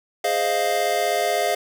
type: chord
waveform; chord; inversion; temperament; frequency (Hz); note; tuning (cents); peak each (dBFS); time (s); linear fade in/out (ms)
square; F minor seventh; first; equal; 415.3 / 523.3 / 622.3 / 698.5; Ab4 / C5 / Eb5 / F5; 0 / 0 / 0 / 0; -28 / -29 / -26 / -23; 0.24-1.55; 5
effects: none